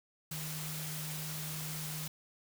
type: tone in noise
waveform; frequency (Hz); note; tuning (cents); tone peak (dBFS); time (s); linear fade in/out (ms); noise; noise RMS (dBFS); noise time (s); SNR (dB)
sine; 154.5; D#3; -12; -41; 0.31-2.08; 5; white; -42; 0.31-2.08; -2
effects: none